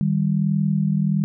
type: tone pair together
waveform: sine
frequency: 155.1 / 196.49 Hz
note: D#3 / G3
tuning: -5 / +4 cents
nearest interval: major third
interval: 409 cents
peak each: -20 dBFS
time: 0.01-1.24 s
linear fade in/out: 0 ms
effects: none